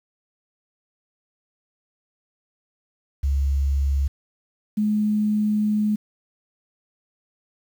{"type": "tone pair in turn", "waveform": "sine", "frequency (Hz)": [69.3, 211.3], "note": ["C#2", "G#3"], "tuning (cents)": [0, 30], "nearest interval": "octave + perfect fifth", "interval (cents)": 1930, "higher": "second", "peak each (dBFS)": -18, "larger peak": "neither", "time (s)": [[3.23, 4.08], [4.77, 5.96]], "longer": "second", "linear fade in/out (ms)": 10, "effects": ["8-bit"]}